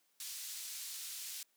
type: band-pass noise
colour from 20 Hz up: pink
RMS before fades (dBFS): -45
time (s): 0.2-1.43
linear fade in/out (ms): 2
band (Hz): 4500 to 15000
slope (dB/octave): 12
effects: white hiss -75 dBFS RMS until 1.56 s + high-pass 200 Hz 12 dB/octave